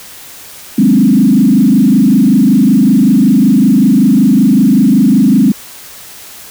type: tone with frequency modulation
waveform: sine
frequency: 233 Hz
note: A#3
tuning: 1 cent flat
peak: -4 dBFS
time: 0.78-5.52 s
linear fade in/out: 5 ms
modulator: 25.3 Hz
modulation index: 2
effects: white hiss -32 dBFS RMS until 6.5 s